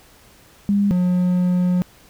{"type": "tone pair in turn", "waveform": ["sine", "triangle"], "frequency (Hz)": [201.9, 179.87], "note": ["G#3", "F#3"], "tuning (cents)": [-49, -49], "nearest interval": "major second", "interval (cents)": 200, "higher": "first", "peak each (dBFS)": [-14, -13], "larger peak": "second", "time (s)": [[0.69, 0.91], [0.91, 1.82]], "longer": "second", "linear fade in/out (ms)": 0, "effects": ["pink hiss -50 dBFS RMS until 2.09 s"]}